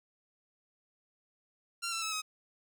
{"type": "tone with pitch steps", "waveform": "10% pulse", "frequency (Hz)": [1377, 1339.3, 1302.7, 1267.1], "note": ["F6", "E6", "E6", "D#6"], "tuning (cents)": [-25, 27, -21, 31], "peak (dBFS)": -25, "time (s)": [1.82, 2.22], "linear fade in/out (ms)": 20, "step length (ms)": 100, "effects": []}